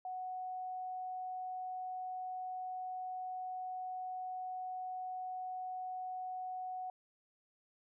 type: tone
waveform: sine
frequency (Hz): 740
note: F#5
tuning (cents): 0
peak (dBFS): -39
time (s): 0.05-6.9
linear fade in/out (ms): 2
effects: none